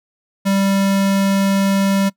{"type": "tone", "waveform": "square", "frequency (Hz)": 196, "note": "G3", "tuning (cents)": 0, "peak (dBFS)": -14, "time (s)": [0.45, 2.1], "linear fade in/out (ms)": 20, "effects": ["noise-tail reverb RT60 0.1 s tail -23 dB re dry"]}